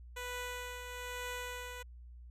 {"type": "tone with tremolo", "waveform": "10% pulse", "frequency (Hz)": 493.9, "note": "B4", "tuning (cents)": 0, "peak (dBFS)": -30, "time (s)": [0.16, 1.83], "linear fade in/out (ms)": 10, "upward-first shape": "triangle", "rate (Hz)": 1.1, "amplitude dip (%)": 50, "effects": ["added 60 Hz sine -49 dBFS peak until 2.3 s", "resampled to 32000 Hz"]}